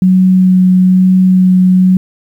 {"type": "tone with vibrato", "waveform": "sine", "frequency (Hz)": 185, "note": "F#3", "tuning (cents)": 0, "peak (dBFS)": -4, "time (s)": [0.02, 1.97], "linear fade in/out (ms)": 2, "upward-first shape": "sine", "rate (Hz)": 1.1, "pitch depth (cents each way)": 9, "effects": ["7-bit"]}